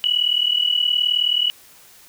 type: tone pair together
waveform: sine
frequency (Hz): 2921 / 2960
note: F#7 / F#7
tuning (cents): -23 / 0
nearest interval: unison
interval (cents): 23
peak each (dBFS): -19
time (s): 0.04-1.5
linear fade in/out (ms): 0
effects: white hiss -48 dBFS RMS until 2.08 s